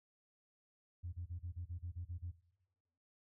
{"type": "tone bursts", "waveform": "sine", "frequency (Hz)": 87.7, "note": "F2", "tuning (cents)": 8, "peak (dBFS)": -40, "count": 10, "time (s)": [1.03, 2.318], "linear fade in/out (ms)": 20, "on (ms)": 100, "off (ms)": 32, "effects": ["noise-tail reverb RT60 1.0 s tail -17 dB re dry", "tanh soft clip ceiling -36 dBFS"]}